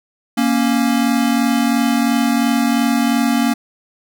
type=tone pair together; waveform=square; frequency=234.3 / 277.2 Hz; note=A#3 / C#4; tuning=+9 / 0 cents; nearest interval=minor third; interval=291 cents; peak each=-16 / -18 dBFS; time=0.37-3.54 s; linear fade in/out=10 ms; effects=none